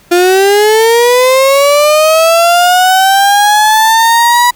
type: linear sweep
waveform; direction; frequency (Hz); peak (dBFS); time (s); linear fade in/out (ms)
35% pulse; up; 346.1 to 979; -3; 0.11-4.51; 10
effects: pink hiss -44 dBFS RMS until 4.55 s